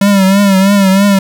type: tone with vibrato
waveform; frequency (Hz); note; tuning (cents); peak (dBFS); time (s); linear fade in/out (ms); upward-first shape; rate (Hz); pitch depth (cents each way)
square; 196; G3; 0; -6; 0.01-1.19; 5; triangle; 3.1; 76
effects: 8-bit